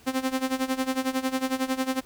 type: tone with tremolo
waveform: sawtooth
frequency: 261.6 Hz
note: C4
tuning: in tune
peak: -18 dBFS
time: 0.06-2.01 s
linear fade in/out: 20 ms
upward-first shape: sine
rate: 11 Hz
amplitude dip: 85%
effects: pink hiss -54 dBFS RMS until 2.05 s